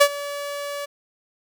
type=tone with ADSR envelope; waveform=sawtooth; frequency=573 Hz; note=D5; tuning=43 cents flat; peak=-5 dBFS; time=0-0.86 s; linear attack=14 ms; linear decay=66 ms; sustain=-19 dB; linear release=15 ms; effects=none